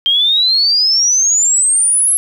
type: exponential sweep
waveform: sine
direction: up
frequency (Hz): 3166 to 11175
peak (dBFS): -9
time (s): 0.06-2.17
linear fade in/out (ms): 0
effects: 7-bit